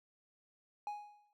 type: tone with exponential decay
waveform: triangle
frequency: 830.6 Hz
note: G#5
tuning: in tune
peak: -34 dBFS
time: 0.87-1.33 s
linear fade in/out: 1 ms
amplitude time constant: 100 ms
effects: none